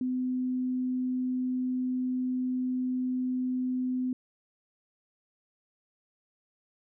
sine tone, 254 Hz, B3, 49 cents sharp, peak -27 dBFS, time 0.01-4.13 s, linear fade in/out 2 ms, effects none

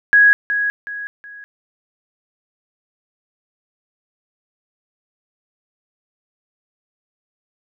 sine tone with echo, 1661.2 Hz, G#6, in tune, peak -7 dBFS, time 0.13-0.33 s, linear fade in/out 0 ms, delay 370 ms, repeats 3, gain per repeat -9 dB, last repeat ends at 1.44 s, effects none

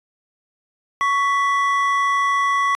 triangle tone pair together, 1116.8 / 1975.5 Hz, C#6 / B6, +13 / 0 cents, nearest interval minor seventh, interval 987 cents, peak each -15 / -21 dBFS, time 1.01-2.75 s, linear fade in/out 0 ms, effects resampled to 24000 Hz

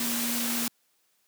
sine tone in noise, 236.5 Hz, A#3, 25 cents sharp, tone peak -31 dBFS, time 0-0.68 s, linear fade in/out 2 ms, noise white, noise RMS -30 dBFS, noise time 0-0.68 s, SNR -4 dB, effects white hiss -70 dBFS RMS until 1.27 s + high-pass 150 Hz 12 dB/octave

